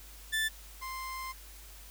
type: tone pair in turn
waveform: 30% pulse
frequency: 1760 / 1046.5 Hz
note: A6 / C6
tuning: 0 / 0 cents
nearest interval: major sixth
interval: 900 cents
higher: first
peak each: -26 / -35 dBFS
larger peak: first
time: 0.32-0.49 / 0.81-1.33 s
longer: second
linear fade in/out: 20 ms
effects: added 50 Hz sine -50 dBFS peak until 1.9 s + white hiss -53 dBFS RMS until 1.9 s